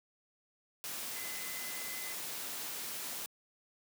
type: tone in noise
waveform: sine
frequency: 2034 Hz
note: C7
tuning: 50 cents flat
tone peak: -47 dBFS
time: 1.16-2.13 s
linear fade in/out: 0 ms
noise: white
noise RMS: -41 dBFS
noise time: 0.84-3.26 s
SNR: -9 dB
effects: high-pass 150 Hz 12 dB/octave